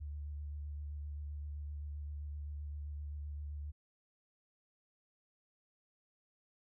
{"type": "tone with vibrato", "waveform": "sine", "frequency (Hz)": 73.42, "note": "D2", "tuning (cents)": 0, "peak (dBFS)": -40, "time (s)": [0, 3.72], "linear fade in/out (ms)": 20, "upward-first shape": "square", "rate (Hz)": 7.7, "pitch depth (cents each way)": 17, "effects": []}